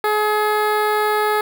15% pulse tone with notch filter, 423.6 Hz, G#4, 34 cents sharp, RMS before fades -18 dBFS, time 0.04-1.41 s, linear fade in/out 2 ms, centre 6400 Hz, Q 0.54, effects none

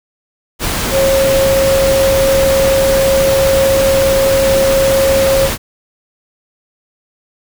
sine tone in noise, 541 Hz, C#5, 42 cents flat, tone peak -9 dBFS, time 0.91-5.5 s, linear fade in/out 50 ms, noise pink, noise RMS -17 dBFS, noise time 0.59-5.58 s, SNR +5 dB, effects none

